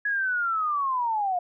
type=linear sweep; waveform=sine; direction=down; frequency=1686 to 696 Hz; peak=-23 dBFS; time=0.05-1.39 s; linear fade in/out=5 ms; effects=none